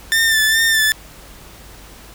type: tone with vibrato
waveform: sawtooth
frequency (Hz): 1781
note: A6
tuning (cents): +21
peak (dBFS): -9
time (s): 0.12-0.92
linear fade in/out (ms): 0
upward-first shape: sine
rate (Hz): 2.4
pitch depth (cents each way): 39
effects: added 50 Hz sine -42 dBFS peak until 2.14 s + pink hiss -41 dBFS RMS until 2.14 s